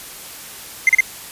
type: tone bursts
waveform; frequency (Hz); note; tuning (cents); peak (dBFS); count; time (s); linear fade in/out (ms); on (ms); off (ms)
triangle; 2083; C7; -8; -6; 3; 0.87-1.006; 2; 22; 35
effects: white hiss -35 dBFS RMS until 1.31 s + resampled to 32000 Hz